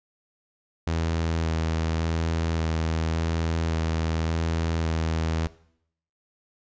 sawtooth tone with vibrato, 81.4 Hz, E2, 21 cents flat, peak -20 dBFS, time 0.87-5.47 s, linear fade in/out 0 ms, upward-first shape square, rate 0.88 Hz, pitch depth 13 cents each way, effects noise-tail reverb RT60 0.7 s tail -19 dB re dry + resampled to 16000 Hz

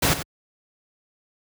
pink noise with echo, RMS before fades -19 dBFS, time 0.02-0.14 s, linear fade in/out 10 ms, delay 90 ms, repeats 1, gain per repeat -11 dB, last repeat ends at 0.23 s, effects high-pass 60 Hz 12 dB/octave

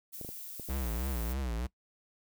violet noise, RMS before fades -44 dBFS, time 0.12-1.34 s, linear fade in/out 20 ms
clicks, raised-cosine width 2 ms, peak -30 dBFS, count 5, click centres 0.213 / 0.248 / 0.29 / 0.597 / 0.688 s
square tone with vibrato, 61.8 Hz, B1, 2 cents sharp, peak -33 dBFS, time 0.69-1.67 s, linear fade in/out 10 ms, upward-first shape triangle, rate 3.2 Hz, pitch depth 210 cents each way
effects noise-tail reverb RT60 0.1 s tail -20 dB re dry

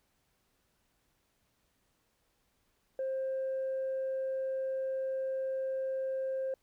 sine tone, 529 Hz, C5, 19 cents sharp, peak -30 dBFS, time 2.99-6.54 s, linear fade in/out 2 ms, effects tanh soft clip ceiling -29 dBFS + pink hiss -75 dBFS RMS until 6.62 s

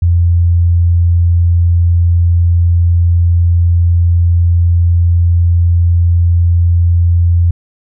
sine tone, 86 Hz, F2, 26 cents flat, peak -6 dBFS, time 0.02-7.51 s, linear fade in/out 5 ms, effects none

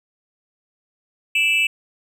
triangle tone with amplitude modulation, 2637 Hz, E7, in tune, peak -9 dBFS, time 1.35-1.67 s, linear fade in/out 5 ms, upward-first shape sine, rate 296 Hz, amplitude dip 95%, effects tanh soft clip ceiling -5 dBFS

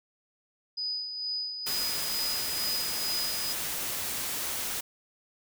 sine tone with tremolo, 4978 Hz, D#8, in tune, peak -29 dBFS, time 0.77-3.53 s, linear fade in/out 10 ms, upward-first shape sine, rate 2.2 Hz, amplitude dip 50%
white noise, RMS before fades -33 dBFS, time 1.66-4.81 s, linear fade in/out 10 ms
effects none

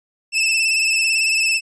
sawtooth tone with vibrato, 2637 Hz, E7, in tune, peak -12 dBFS, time 0.32-1.61 s, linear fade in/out 50 ms, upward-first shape sine, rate 18 Hz, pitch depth 43 cents each way, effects resampled to 22050 Hz

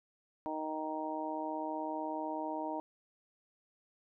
harmonic tone, 155.9 Hz, D#3, 4 cents sharp, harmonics 2 / 3 / 4 / 5 / 6, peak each -40 / -48 / -41 / -43 / -40 dBFS, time 0.46-2.8 s, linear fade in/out 0 ms, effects none

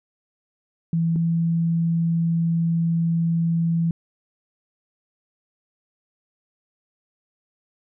sine tone pair in turn, 165.7 / 166.61 Hz, E3 / E3, +9 / +19 cents, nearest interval unison, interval 10 cents, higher second, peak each -18 dBFS, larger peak neither, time 0.93-1.16 / 1.16-3.91 s, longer second, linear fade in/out 2 ms, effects none

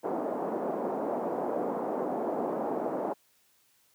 white band-pass noise, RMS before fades -32 dBFS, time 0.03-3.14 s, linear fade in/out 20 ms, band 220 to 770 Hz, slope 24 dB/octave, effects white hiss -67 dBFS RMS until 3.94 s + high-pass 60 Hz 12 dB/octave

